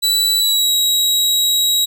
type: tone with pitch glide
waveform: sawtooth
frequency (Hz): 3951 to 3841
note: B7 to B7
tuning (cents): 0 to -49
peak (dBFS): -10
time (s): 0.02-1.86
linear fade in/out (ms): 20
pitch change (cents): -49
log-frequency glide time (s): 0.38-0.74
effects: none